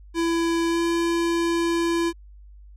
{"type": "tone with pitch glide", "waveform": "square", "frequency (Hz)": [334.3, 337.6], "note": ["E4", "E4"], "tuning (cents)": [24, 41], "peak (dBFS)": -21, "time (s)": [0.14, 2.13], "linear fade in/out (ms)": 50, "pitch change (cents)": 17, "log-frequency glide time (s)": [0.68, 0.8], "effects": ["added 50 Hz sine -43 dBFS peak until 2.76 s", "low-pass 9000 Hz 12 dB/octave"]}